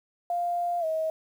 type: tone with pitch glide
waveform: sine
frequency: 698.5 to 636.8 Hz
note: F5 to D#5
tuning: 0 to +40 cents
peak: -25 dBFS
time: 0.3-1.1 s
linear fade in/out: 2 ms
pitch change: -160 cents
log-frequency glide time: 0.8-0.85 s
effects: 9-bit